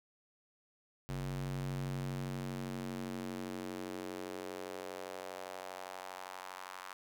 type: tone with high-pass filter sweep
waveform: square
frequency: 46.25 Hz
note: F#1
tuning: in tune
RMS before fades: -42 dBFS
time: 1.09-6.93 s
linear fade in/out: 0 ms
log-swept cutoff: 97 to 1100 Hz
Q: 2
effects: none